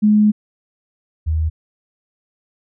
sine tone pair in turn, 211 / 79.04 Hz, G#3 / D#2, +28 / +28 cents, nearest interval octave + perfect fourth, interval 1700 cents, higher first, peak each -9 / -15 dBFS, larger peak first, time 0.02-0.32 / 1.26-1.5 s, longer first, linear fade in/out 20 ms, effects none

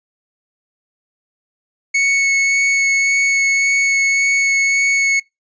45% pulse tone with vibrato, 2208 Hz, C#7, 7 cents flat, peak -12 dBFS, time 1.94-5.2 s, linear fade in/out 10 ms, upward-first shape sine, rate 1.8 Hz, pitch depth 8 cents each way, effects noise-tail reverb RT60 0.2 s tail -24 dB re dry + resampled to 16000 Hz

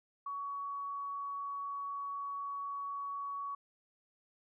sine tone, 1124 Hz, C#6, 24 cents sharp, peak -37 dBFS, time 0.26-3.55 s, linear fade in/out 5 ms, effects none

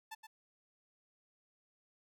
sawtooth tone with echo, 880 Hz, A5, in tune, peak -40 dBFS, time 0.11-0.15 s, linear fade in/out 10 ms, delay 120 ms, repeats 1, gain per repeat -7 dB, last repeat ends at 0.27 s, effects none

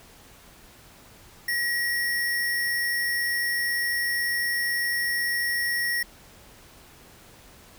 sine tone with sample-and-hold, 1906 Hz, A#6, 38 cents sharp, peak -23 dBFS, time 1.48-6.03 s, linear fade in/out 5 ms, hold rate 7350 Hz, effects pink hiss -51 dBFS RMS until 7.78 s

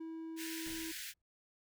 triangle tone, 324.6 Hz, E4, 27 cents flat, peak -40 dBFS, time 0-0.92 s, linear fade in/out 10 ms
pink high-pass noise, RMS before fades -45 dBFS, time 0.36-1.14 s, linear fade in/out 50 ms, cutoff 1500 Hz, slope 96 dB/octave
brown noise with exponential decay, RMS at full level -48 dBFS, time 0.66-1.22 s, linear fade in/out 1 ms, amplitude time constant 120 ms
effects none

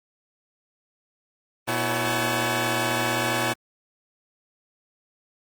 15% pulse tone cluster, 120.7 / 327.4 / 558 / 756 / 863 Hz, B2 / E4 / C#5 / F#5 / A5, -39 / -12 / +11 / +37 / -34 cents, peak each -23 dBFS, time 1.67-3.54 s, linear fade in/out 20 ms, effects Opus 24 kbps

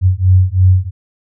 sine beating tone pair, 91.3 / 94.3 Hz, F#2 / F#2, -23 / +33 cents, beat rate 3 Hz, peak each -10 dBFS, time 0.01-0.91 s, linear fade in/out 50 ms, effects none

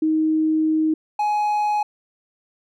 sine / triangle tone pair in turn, 314 / 838.3 Hz, D#4 / G#5, +16 / +16 cents, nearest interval octave + perfect fourth, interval 1700 cents, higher second, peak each -16 dBFS, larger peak neither, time 0.02-0.94 / 1.19-1.83 s, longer first, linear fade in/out 5 ms, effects none

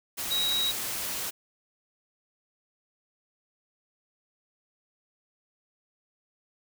sine tone in noise, 3832 Hz, A#7, 47 cents sharp, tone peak -25 dBFS, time 0.3-0.72 s, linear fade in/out 20 ms, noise white, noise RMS -33 dBFS, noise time 0.17-1.31 s, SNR +5 dB, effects none

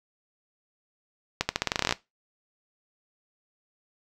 accelerating click train, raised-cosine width 0.2 ms, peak -6 dBFS, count 14, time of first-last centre 1.41-1.925 s, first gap 80 ms, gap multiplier 0.87, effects noise-tail reverb RT60 0.2 s tail -18 dB re dry

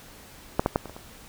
clicks, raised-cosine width 1 ms, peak -6 / -7 / -7 / -23 / -27 / -26 dBFS, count 6, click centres 0.595 / 0.661 / 0.759 / 0.857 / 0.896 / 0.965 s, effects pink hiss -48 dBFS RMS until 1.28 s

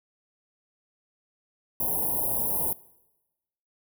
white band-stop noise, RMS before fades -27 dBFS, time 1.8-2.73 s, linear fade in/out 2 ms, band 990 to 10000 Hz, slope 96 dB/octave, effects noise-tail reverb RT60 1.0 s tail -21 dB re dry

